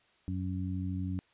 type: harmonic tone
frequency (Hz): 92.5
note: F#2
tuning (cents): 0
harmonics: 1 / 2 / 3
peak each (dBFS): -34 / -37 / -39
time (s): 0.28-1.19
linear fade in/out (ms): 0
effects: white hiss -67 dBFS RMS until 1.33 s + resampled to 8000 Hz